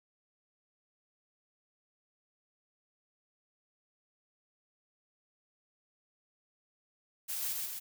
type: noise with echo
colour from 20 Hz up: blue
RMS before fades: -37 dBFS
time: 7.28-7.54 s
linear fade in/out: 20 ms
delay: 130 ms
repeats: 2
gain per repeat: -2 dB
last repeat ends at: 7.8 s
effects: none